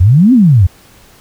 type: exponential two-way sweep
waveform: sine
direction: up then down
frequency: 82.41 to 270.8 to 82.41 Hz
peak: -3 dBFS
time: 0-0.67 s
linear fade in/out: 10 ms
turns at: 0.33 s
effects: pink hiss -43 dBFS RMS until 1.2 s